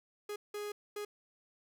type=tone bursts at uneven times; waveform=45% pulse; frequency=414.8 Hz; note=G#4; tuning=2 cents flat; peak=-38 dBFS; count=3; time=0.29-0.36 / 0.54-0.72 / 0.96-1.05 s; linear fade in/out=5 ms; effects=none